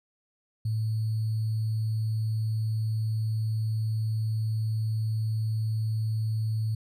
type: tone with sample-and-hold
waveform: sine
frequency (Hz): 110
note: A2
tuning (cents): 0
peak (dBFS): -25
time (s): 0.65-6.75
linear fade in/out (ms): 5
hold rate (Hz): 4410
effects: resampled to 32000 Hz